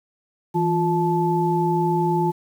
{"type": "tone cluster", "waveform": "sine", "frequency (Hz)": [164.4, 351.8, 870], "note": ["E3", "F4", "A5"], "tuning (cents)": [-4, 13, -20], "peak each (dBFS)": -22, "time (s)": [0.54, 2.32], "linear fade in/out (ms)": 20, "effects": ["8-bit"]}